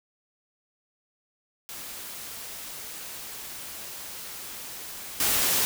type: noise with level steps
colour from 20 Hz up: white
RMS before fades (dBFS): -39 / -24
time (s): 1.69-5.65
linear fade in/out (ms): 0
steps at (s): 5.2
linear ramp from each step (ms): 2
effects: none